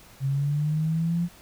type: linear sweep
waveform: sine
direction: up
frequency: 133.5 to 174.61 Hz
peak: -22 dBFS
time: 0.2-1.29 s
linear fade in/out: 50 ms
effects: pink hiss -51 dBFS RMS until 1.41 s